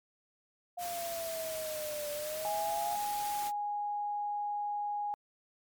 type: exponential two-way sweep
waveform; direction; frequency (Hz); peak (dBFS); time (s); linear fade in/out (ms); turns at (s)
sine; down then up; 709 to 586 to 709; -36; 0.77-2.96; 10; 2.11
type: noise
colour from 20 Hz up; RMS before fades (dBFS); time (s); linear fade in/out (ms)
white; -42; 0.78-3.52; 50
type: tone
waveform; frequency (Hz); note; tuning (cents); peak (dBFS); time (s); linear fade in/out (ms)
sine; 826; G#5; -10; -32; 2.45-5.14; 0
effects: MP3 96 kbps